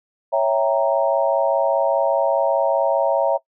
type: chord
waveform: sine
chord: C# diminished seventh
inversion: none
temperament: equal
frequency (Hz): 554.4 / 659.3 / 784 / 932.3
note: C#5 / E5 / G5 / Bb5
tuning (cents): 0 / 0 / 0 / 0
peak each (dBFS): -19 / -19 / -25 / -23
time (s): 0.32-3.38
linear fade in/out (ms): 20
effects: noise-tail reverb RT60 0.1 s tail -21 dB re dry